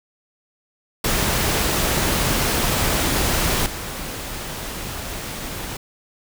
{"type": "noise with level steps", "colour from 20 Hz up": "pink", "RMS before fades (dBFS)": [-20, -30], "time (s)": [1.04, 5.77], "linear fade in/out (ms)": 5, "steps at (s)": 3.66, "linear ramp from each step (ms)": 2, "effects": []}